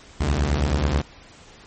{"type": "beating tone pair", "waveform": "sawtooth", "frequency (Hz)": [65.1, 74.3], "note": ["C2", "D2"], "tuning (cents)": [-8, 21], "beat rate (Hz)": 9.2, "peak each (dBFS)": [-19, -17], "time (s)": [0.2, 1.02], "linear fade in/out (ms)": 10, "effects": ["pink hiss -47 dBFS RMS until 1.66 s", "MP3 32 kbps"]}